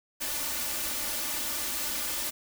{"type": "noise with comb filter", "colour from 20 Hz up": "white", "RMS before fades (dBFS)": -32, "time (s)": [0.2, 2.31], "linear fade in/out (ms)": 20, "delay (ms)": 3.4, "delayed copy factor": 0.75, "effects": []}